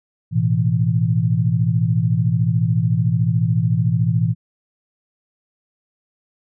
sine chord, A suspended second, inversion none, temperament just, 110 / 123.75 / 165 Hz, A2 / B2 / E3, 0 / +4 / +2 cents, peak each -19 dBFS, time 0.31-4.35 s, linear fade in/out 50 ms, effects none

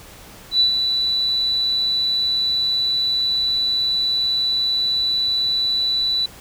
sine tone with ADSR envelope, 3966 Hz, B7, 7 cents sharp, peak -11 dBFS, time 0.51-6.26 s, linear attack 90 ms, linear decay 110 ms, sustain -6 dB, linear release 6 ms, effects pink hiss -42 dBFS RMS until 6.4 s

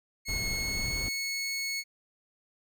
20% pulse tone with pitch glide, 2181 to 2199 Hz, C#7 to C#7, -29 to -14 cents, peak -26 dBFS, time 0.25-1.84 s, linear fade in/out 50 ms, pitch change +15 cents, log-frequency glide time 0.51-0.96 s
brown noise, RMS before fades -36 dBFS, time 0.28-1.09 s, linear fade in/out 5 ms
effects none

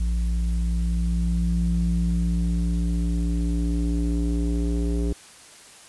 square tone with low-pass filter sweep, 57.8 Hz, A#1, 14 cents flat, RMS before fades -23 dBFS, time 0-5.13 s, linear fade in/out 5 ms, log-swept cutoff 120 to 370 Hz, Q 3, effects white hiss -47 dBFS RMS until 5.88 s + resampled to 24000 Hz

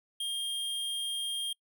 square tone, 3217 Hz, G7, 44 cents sharp, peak -32 dBFS, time 0.2-1.53 s, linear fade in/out 5 ms, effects noise-tail reverb RT60 0.1 s tail -26 dB re dry

